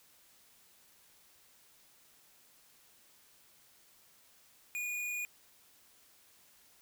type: tone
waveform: square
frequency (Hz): 2448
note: D#7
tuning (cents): -29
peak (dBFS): -36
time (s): 4.75-5.25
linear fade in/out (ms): 0
effects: white hiss -64 dBFS RMS until 6.81 s